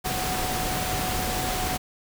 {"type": "tone in noise", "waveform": "sine", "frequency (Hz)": 740, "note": "F#5", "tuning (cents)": 0, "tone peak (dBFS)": -31, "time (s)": [0.04, 1.78], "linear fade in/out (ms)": 20, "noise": "pink", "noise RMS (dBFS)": -28, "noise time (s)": [0.04, 1.78], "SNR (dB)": -6, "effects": []}